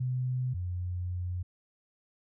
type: tone pair in turn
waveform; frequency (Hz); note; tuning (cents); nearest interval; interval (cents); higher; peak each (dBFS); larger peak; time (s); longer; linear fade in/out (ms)
sine; 127 / 89.59; B2 / F2; +49 / +45; tritone; 604; first; -28 / -31; first; 0-0.54 / 0.54-1.43; second; 10
effects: none